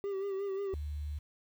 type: tone with vibrato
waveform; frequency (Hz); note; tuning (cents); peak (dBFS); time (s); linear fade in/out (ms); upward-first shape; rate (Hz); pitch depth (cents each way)
triangle; 392.8; G4; +4; -31; 0.04-0.74; 0; sine; 5.6; 46
type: tone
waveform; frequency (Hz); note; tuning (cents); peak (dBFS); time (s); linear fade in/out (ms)
sine; 73.9; D2; +11; -35; 0.73-1.19; 10
effects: 10-bit